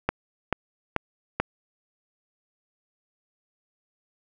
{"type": "click train", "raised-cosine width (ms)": 0.5, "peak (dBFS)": -7, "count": 4, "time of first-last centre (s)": [0.09, 1.4], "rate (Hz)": 2.29, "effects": []}